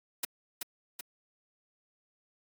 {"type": "noise with echo", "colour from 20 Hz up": "white", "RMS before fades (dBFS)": -32, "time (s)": [0.23, 0.25], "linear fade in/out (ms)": 5, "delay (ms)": 380, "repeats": 2, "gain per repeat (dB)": -4, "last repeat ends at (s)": 1.01, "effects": ["high-pass 200 Hz 12 dB/octave", "Opus 48 kbps"]}